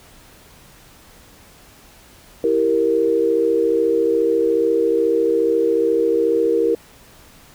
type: chord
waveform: sine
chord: E diminished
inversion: none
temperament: equal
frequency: 329.6 / 392 / 466.2 Hz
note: E4 / G4 / Bb4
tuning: 0 / 0 / 0 cents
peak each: -21 / -21 / -16 dBFS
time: 2.44-6.75 s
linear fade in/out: 2 ms
effects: pink hiss -47 dBFS RMS until 7.54 s